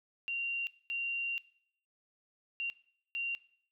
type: tone bursts at uneven times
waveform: sine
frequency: 2765 Hz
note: F7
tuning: 18 cents flat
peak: -33 dBFS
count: 4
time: 0.28-0.67 / 0.9-1.38 / 2.6-2.7 / 3.15-3.35 s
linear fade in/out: 0 ms
effects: noise-tail reverb RT60 0.6 s tail -19 dB re dry